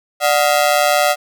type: ring-modulated tone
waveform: sawtooth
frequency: 663 Hz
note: E5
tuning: 10 cents sharp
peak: -5 dBFS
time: 0.2-1.16 s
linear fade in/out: 50 ms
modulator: 70.6 Hz
effects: none